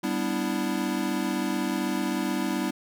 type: chord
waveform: square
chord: E minor seventh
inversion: first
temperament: equal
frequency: 196 / 246.9 / 293.7 / 329.6 Hz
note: G3 / B3 / D4 / E4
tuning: 0 / 0 / 0 / 0 cents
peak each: -32 dBFS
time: 0.03-2.71 s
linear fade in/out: 10 ms
effects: none